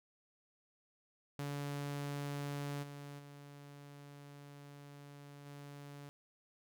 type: tone with level steps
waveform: sawtooth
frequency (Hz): 143.1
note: D3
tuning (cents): -45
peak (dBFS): -35 / -43 / -48 / -45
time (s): 1.39-6.09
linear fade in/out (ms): 0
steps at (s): 2.82 / 3.18 / 5.45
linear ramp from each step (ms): 20
effects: none